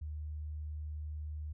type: tone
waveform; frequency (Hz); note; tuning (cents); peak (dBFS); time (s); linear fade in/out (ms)
sine; 75.9; D#2; -42; -38; 0.01-1.53; 10
effects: none